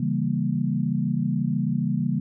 sine chord, C# diminished seventh, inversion none, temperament equal with one note detuned, 138.59 / 164.81 / 197.25 / 233.1 Hz, C#3 / E3 / G3 / Bb3, 0 / 0 / +11 / 0 cents, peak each -27 dBFS, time 0-2.2 s, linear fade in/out 5 ms, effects none

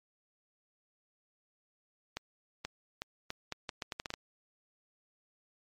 accelerating click train, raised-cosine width 0.2 ms, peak -19 dBFS, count 12, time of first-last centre 2.17-4.139 s, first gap 480 ms, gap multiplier 0.77, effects MP3 64 kbps

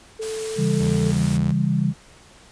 sine tone, 440 Hz, A4, in tune, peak -26 dBFS, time 0.19-1.12 s, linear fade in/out 10 ms
white noise, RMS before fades -34 dBFS, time 0.21-1.38 s, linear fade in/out 20 ms
sine chord, C# diminished, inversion none, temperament just, 138.59 / 166.31 / 199.57 Hz, C#3 / E3 / G3, 0 / +16 / +31 cents, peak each -22 dBFS, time 0.56-1.94 s, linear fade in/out 50 ms
sawtooth tone with vibrato, 80 Hz, D#2, 49 cents sharp, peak -25 dBFS, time 0.8-1.52 s, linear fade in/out 5 ms, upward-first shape square, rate 3 Hz, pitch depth 12 cents each way
effects pink hiss -49 dBFS RMS until 2.51 s + resampled to 22050 Hz

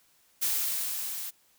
blue noise with level ramp, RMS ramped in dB -27 to -37 dBFS, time 0.41-1.31 s, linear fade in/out 20 ms, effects white hiss -65 dBFS RMS until 1.58 s

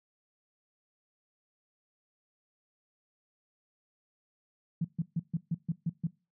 sine tone bursts, 165.9 Hz, E3, 11 cents sharp, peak -26 dBFS, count 8, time 4.81-6.07 s, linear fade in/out 5 ms, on 35 ms, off 140 ms, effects noise-tail reverb RT60 0.3 s tail -22 dB re dry + high-pass 100 Hz 12 dB/octave

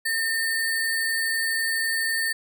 sine tone with sample-and-hold, 1812 Hz, A#6, 50 cents flat, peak -22 dBFS, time 0.05-2.33 s, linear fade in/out 10 ms, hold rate 6300 Hz, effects none

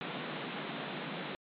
pink band-pass noise, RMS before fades -40 dBFS, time 0.01-1.35 s, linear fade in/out 0 ms, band 140 to 3900 Hz, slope 96 dB/octave, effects MP3 64 kbps

